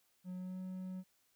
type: tone with pitch glide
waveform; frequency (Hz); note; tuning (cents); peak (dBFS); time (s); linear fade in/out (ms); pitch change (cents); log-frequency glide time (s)
triangle; 182.5 to 185.69; F#3 to F#3; -24 to +6; -39; 0.24-1.04; 50; +30; 0.34-0.59
effects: white hiss -75 dBFS RMS until 1.35 s